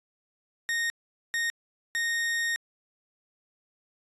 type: tone bursts at uneven times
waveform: 40% pulse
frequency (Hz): 1854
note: A#6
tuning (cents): -10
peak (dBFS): -25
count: 3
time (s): 0.69-0.9 / 1.34-1.5 / 1.95-2.56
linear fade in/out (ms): 0
effects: resampled to 24000 Hz